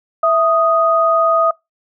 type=tone pair together; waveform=sine; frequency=659.3 / 1244.5 Hz; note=E5 / D#6; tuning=0 / 0 cents; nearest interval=major seventh; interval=1100 cents; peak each=-13 dBFS; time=0.23-1.51 s; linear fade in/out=5 ms; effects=noise-tail reverb RT60 0.2 s tail -25 dB re dry